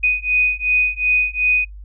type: beating tone pair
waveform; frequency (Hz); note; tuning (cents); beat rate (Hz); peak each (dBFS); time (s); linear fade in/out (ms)
sine; 2489 / 2491.7; D#7 / D#7; 0 / +2; 2.7; -18; 0.03-1.65; 10
effects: noise-tail reverb RT60 0.1 s tail -24 dB re dry + added 50 Hz sine -33 dBFS peak until 1.84 s